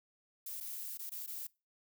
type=noise with dropouts; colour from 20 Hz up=violet; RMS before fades=-43 dBFS; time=0.46-1.47 s; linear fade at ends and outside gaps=5 ms; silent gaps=0.603-0.607 / 0.974-0.992 / 1.096-1.117 / 1.264-1.275 s; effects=noise-tail reverb RT60 0.3 s tail -24 dB re dry